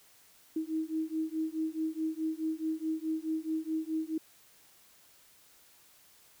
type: beating tone pair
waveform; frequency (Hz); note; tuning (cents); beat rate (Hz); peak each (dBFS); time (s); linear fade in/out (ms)
sine; 315.2 / 319.9; D#4 / D#4; +23 / +48; 4.7; -34 / -34; 0.56-4.18; 5
effects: white hiss -61 dBFS RMS until 6.4 s